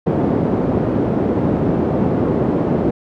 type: band-pass noise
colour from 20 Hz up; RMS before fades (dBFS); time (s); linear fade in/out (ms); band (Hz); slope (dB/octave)
pink; -17; 0.06-2.91; 10; 160 to 450; 12
effects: none